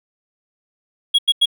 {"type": "tone bursts", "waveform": "triangle", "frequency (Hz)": 3316, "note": "G#7", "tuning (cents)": -3, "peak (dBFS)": -9, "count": 3, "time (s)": [1.14, 1.458], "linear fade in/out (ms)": 10, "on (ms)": 46, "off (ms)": 90, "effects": []}